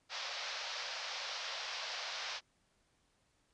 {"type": "band-pass noise", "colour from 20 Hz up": "white", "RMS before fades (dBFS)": -42, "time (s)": [0.09, 2.41], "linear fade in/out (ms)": 50, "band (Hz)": [520, 5500], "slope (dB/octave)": 48, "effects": ["pink hiss -75 dBFS RMS until 3.53 s", "resampled to 22050 Hz"]}